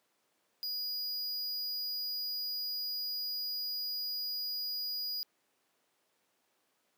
square tone, 4900 Hz, D#8, 27 cents flat, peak -35 dBFS, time 0.63-5.23 s, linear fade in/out 0 ms, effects pink hiss -75 dBFS RMS until 6.97 s + high-pass 300 Hz 12 dB/octave

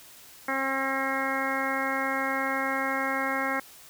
harmonic tone, 268.6 Hz, C4, 46 cents sharp, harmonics 1 / 2 / 3 / 4 / 5 / 6 / 7 / 8, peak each -34 / -34 / -34 / -34 / -34 / -34 / -34 / -34 dBFS, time 0.48-3.6 s, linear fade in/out 5 ms, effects white hiss -50 dBFS RMS until 3.89 s

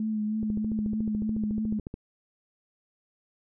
sine tone with vibrato, 215 Hz, A3, 40 cents flat, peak -26 dBFS, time 0-1.79 s, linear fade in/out 2 ms, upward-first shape sine, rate 3.2 Hz, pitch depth 30 cents each way
click train, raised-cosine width 3 ms, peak -23 dBFS, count 22, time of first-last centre 0.43-1.941 s, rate 13.9 Hz
effects none

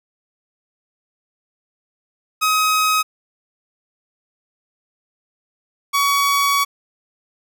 sawtooth tone pair in turn, 1266 / 1127.9 Hz, D#6 / C#6, +30 / +30 cents, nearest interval major second, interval 200 cents, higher first, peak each -11 dBFS, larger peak neither, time 2.41-3.03 / 5.93-6.65 s, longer second, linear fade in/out 20 ms, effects none

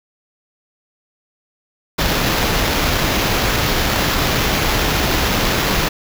pink noise with sample-and-hold, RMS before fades -17 dBFS, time 1.98-5.89 s, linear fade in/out 10 ms, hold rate 8820 Hz, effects none

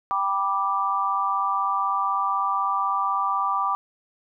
sine chord, G major, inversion none, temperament just, 784 / 980 / 1176 Hz, G5 / B5 / D6, 0 / -14 / +2 cents, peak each -28 / -27 / -23 dBFS, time 0.11-3.75 s, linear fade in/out 0 ms, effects none

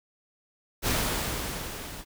pink noise with level ramp, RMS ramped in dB -25 to -41 dBFS, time 0.82-2.05 s, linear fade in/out 50 ms, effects none

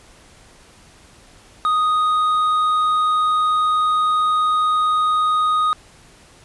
sine tone with hard clipping, 1244.5 Hz, D#6, in tune, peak -16 dBFS, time 1.65-5.73 s, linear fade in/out 0 ms, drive 4 dB, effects pink hiss -48 dBFS RMS until 6.44 s + resampled to 24000 Hz

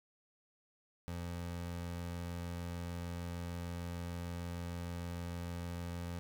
25% pulse tone, 86.6 Hz, F2, 14 cents flat, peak -36 dBFS, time 1.08-6.19 s, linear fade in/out 0 ms, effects none

